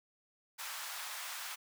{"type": "high-pass noise", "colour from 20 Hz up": "pink", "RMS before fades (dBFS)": -43, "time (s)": [0.58, 1.56], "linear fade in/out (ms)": 20, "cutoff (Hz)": 900, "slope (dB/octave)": 24, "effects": []}